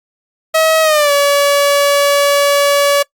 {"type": "tone with pitch glide", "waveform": "sawtooth", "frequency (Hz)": [639, 569.3], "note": ["D#5", "C#5"], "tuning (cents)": [46, 46], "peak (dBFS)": -5, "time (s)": [0.54, 3.03], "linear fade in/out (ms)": 10, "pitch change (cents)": -200, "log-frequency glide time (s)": [0.82, 1.12], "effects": ["noise-tail reverb RT60 0.1 s tail -22 dB re dry", "Opus 48 kbps"]}